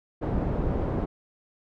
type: low-pass noise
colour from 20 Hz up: pink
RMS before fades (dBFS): -27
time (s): 0.21-1.06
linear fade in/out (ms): 20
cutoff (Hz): 630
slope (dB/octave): 12
effects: none